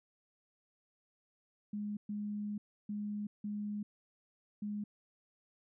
sine tone bursts at uneven times, 207.7 Hz, G#3, in tune, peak -36 dBFS, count 5, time 1.73-1.97 / 2.09-2.58 / 2.89-3.27 / 3.44-3.83 / 4.62-4.84 s, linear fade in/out 5 ms, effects none

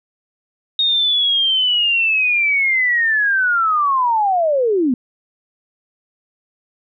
sine linear sweep, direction down, 3729 to 233.1 Hz, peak -13 dBFS, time 0.79-4.94 s, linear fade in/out 2 ms, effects none

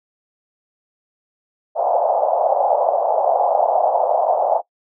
pink band-pass noise, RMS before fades -17 dBFS, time 1.75-4.62 s, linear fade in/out 50 ms, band 590 to 810 Hz, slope 48 dB/octave, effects noise-tail reverb RT60 0.1 s tail -21 dB re dry

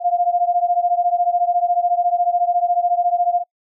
sine beating tone pair, 699 / 713 Hz, F5 / F5, +1 / +36 cents, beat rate 14 Hz, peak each -17 / -19 dBFS, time 0-3.44 s, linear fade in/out 50 ms, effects noise-tail reverb RT60 0.1 s tail -26 dB re dry

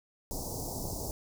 pink band-stop noise, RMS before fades -37 dBFS, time 0.31-1.11 s, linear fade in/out 0 ms, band 920 to 4900 Hz, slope 48 dB/octave, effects none

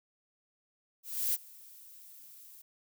violet noise with ADSR envelope, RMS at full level -29 dBFS, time 1.03-2.62 s, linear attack 310 ms, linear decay 28 ms, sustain -24 dB, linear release 7 ms, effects none

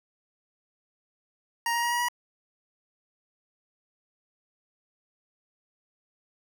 25% pulse tone with pitch steps, 936 / 943.6 / 951.3 / 959 / 966.8 Hz, A#5 / A#5 / A#5 / A#5 / B5, +7 / +21 / +35 / +49 / -37 cents, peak -21 dBFS, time 1.66-2.085 s, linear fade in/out 2 ms, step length 85 ms, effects none

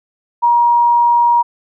sine tone, 950 Hz, A#5, 33 cents sharp, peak -8 dBFS, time 0.42-1.43 s, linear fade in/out 20 ms, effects none

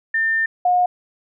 sine tone pair in turn, 1800 / 719.7 Hz, A6 / F#5, +39 / -48 cents, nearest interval octave + major third, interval 1587 cents, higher first, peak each -16 / -13 dBFS, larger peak second, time 0.14-0.46 / 0.65-0.86 s, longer first, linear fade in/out 5 ms, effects none

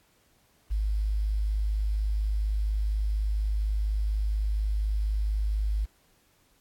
sine tone with quantisation, 52.1 Hz, G#1, 6 cents sharp, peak -24 dBFS, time 0.7-5.86 s, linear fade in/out 20 ms, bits 9, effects pink hiss -65 dBFS RMS until 6.6 s + AAC 64 kbps

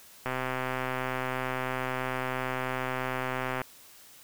click train, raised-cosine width 0.5 ms, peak -16 dBFS, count 434, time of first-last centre 0.26-3.617 s, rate 129 Hz, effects white hiss -53 dBFS RMS until 4.23 s

